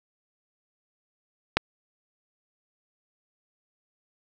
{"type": "click", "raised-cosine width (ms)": 0.3, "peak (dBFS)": -3, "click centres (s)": 1.57, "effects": []}